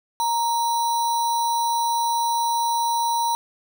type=tone with sample-and-hold; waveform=sine; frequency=932.3 Hz; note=A#5; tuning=in tune; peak=-19 dBFS; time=0.2-3.35 s; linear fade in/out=0 ms; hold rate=4900 Hz; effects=none